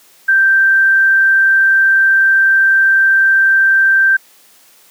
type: tone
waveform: sine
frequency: 1568 Hz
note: G6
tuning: in tune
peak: -7 dBFS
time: 0.28-4.17 s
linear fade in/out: 10 ms
effects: white hiss -47 dBFS RMS until 4.9 s + high-pass 200 Hz 12 dB/octave